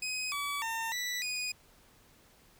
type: tone with pitch steps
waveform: 20% pulse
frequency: 2517 / 1143 / 907 / 1968 / 2477 Hz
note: D#7 / D6 / A#5 / B6 / D#7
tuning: +19 / -47 / -48 / -7 / -8 cents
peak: -28 dBFS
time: 0.02-1.52 s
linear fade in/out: 5 ms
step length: 300 ms
effects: pink hiss -62 dBFS RMS until 2.59 s